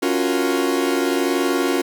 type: chord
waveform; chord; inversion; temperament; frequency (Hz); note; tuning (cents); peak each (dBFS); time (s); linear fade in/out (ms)
40% pulse; Gb major seventh; second; equal; 277.2 / 349.2 / 370 / 466.2; Db4 / F4 / Gb4 / Bb4; 0 / 0 / 0 / 0; -21 / -21 / -24 / -25; 0.02-1.82; 10
effects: none

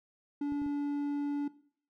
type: tone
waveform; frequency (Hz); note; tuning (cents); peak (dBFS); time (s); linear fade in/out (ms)
triangle; 287.8; D4; -35; -28; 0.41-1.48; 5
type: clicks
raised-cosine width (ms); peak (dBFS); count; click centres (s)
3; -35; 3; 0.522 / 0.618 / 0.663
effects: noise-tail reverb RT60 0.5 s tail -17 dB re dry

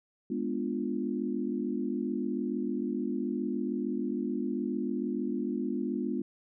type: chord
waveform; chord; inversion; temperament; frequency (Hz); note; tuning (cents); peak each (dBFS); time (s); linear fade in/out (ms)
sine; G# diminished seventh; none; equal; 207.7 / 246.9 / 293.7 / 349.2; G#3 / B3 / D4 / F4; 0 / 0 / 0 / 0; -35 / -33 / -36 / -36; 0.3-6.22; 5
effects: none

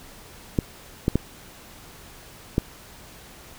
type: clicks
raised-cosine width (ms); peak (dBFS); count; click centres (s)
3; -6; 4; 0.588 / 1.081 / 1.156 / 2.581
effects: pink hiss -46 dBFS RMS until 3.58 s

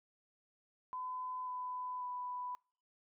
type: tone with pitch steps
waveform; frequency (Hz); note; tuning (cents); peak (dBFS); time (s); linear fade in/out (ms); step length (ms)
sine; 1011 / 1001.7 / 992.5; B5 / B5 / B5; +40 / +24 / +8; -39; 0.93-2.55; 0; 540
effects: noise-tail reverb RT60 0.4 s tail -26 dB re dry

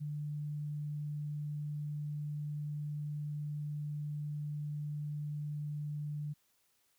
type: tone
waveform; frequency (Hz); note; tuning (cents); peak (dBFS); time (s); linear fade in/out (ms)
sine; 148.3; D3; +17; -36; 0-6.34; 20
effects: white hiss -74 dBFS RMS until 6.98 s

